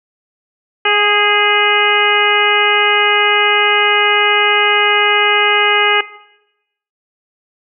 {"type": "harmonic tone with a mistuned harmonic", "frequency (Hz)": 415.3, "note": "G#4", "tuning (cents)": 0, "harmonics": [1, 2, 3, 4, 5, 6, 7], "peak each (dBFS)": [-18, -18, -18, -18, -18, -18, -18], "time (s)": [0.85, 6.01], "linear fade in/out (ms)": 5, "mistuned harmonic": 4, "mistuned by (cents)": -26, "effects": ["noise-tail reverb RT60 0.9 s tail -18 dB re dry"]}